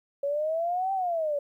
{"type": "exponential two-way sweep", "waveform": "sine", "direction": "up then down", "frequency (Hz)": [555, 784, 563], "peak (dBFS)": -25, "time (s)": [0.23, 1.39], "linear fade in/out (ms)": 5, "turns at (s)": 0.93, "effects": ["11-bit"]}